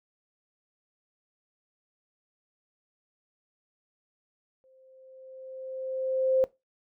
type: tone with exponential growth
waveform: sine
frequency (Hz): 523.3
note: C5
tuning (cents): 0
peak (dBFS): -19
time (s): 4.64-6.44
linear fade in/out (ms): 0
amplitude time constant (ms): 390
effects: noise-tail reverb RT60 0.2 s tail -19 dB re dry